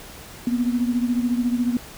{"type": "beating tone pair", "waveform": "sine", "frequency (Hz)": [240.2, 254.2], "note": ["B3", "C4"], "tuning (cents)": [-48, -50], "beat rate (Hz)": 14, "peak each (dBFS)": [-20, -25], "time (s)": [0.47, 1.77], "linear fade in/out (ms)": 2, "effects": ["pink hiss -41 dBFS RMS until 1.97 s"]}